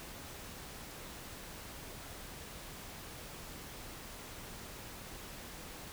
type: silence
effects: pink hiss -48 dBFS RMS until 5.92 s